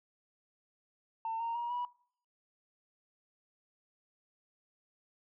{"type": "tone with pitch steps", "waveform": "sine", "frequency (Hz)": [901, 924.7, 949.1, 974.1], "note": ["A5", "A#5", "A#5", "B5"], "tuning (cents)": [41, -14, 31, -24], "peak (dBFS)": -32, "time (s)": [1.25, 1.85], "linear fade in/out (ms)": 2, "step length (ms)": 150, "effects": ["noise-tail reverb RT60 0.6 s tail -23 dB re dry", "tanh soft clip ceiling -30 dBFS"]}